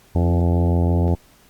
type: harmonic tone with a mistuned harmonic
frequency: 86.1 Hz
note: F2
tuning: 24 cents flat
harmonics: 1 / 2 / 3 / 4 / 5 / 6 / 7 / 8 / 9 / 10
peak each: -16 / -22 / -26 / -28 / -30 / -32 / -33 / -34 / -35 / -36 dBFS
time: 0.15-1.15 s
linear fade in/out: 5 ms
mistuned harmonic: 3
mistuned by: +20 cents
effects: pink hiss -53 dBFS RMS until 1.49 s + Opus 48 kbps